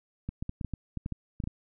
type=clicks; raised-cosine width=5 ms; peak=-21 dBFS; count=12; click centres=0.29 / 0.425 / 0.494 / 0.612 / 0.647 / 0.737 / 0.973 / 1.061 / 1.123 / 1.402 / 1.439 / 1.474 s; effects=none